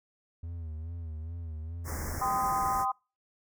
triangle tone with vibrato, 81.5 Hz, E2, 19 cents flat, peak -34 dBFS, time 0.43-2.19 s, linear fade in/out 5 ms, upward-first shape sine, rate 2.4 Hz, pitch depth 85 cents each way
pink band-stop noise, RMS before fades -38 dBFS, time 1.84-2.86 s, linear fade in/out 50 ms, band 2100 to 5200 Hz, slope 96 dB/octave
sine chord, C minor, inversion second, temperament equal with one note detuned, 784 / 1026.2 / 1244.5 Hz, G5 / C6 / Eb6, 0 / -34 / 0 cents, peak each -30 / -31 / -32 dBFS, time 2.21-2.92 s, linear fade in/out 10 ms
effects noise-tail reverb RT60 0.3 s tail -26 dB re dry

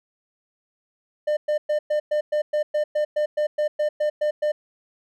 triangle tone bursts, 601 Hz, D5, 40 cents sharp, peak -17 dBFS, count 16, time 1.27-4.52 s, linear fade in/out 10 ms, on 100 ms, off 110 ms, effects none

